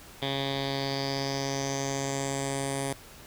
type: tone with low-pass filter sweep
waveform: 10% pulse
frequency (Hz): 137.2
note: C#3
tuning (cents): -17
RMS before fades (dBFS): -31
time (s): 0.22-2.93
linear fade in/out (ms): 2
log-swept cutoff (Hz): 3500 to 9700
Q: 5.1
effects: pink hiss -49 dBFS RMS until 3.26 s